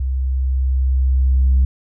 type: tone with level ramp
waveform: sine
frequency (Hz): 65.41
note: C2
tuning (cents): 0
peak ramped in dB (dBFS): -17 to -8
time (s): 0-1.65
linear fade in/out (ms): 5
effects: tanh soft clip ceiling -8 dBFS